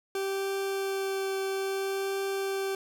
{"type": "tone with vibrato", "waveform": "40% pulse", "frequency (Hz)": 389, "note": "G4", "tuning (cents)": -13, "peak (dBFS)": -28, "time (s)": [0.15, 2.75], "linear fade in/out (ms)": 2, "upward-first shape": "triangle", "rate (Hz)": 0.6, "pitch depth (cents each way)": 10, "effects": []}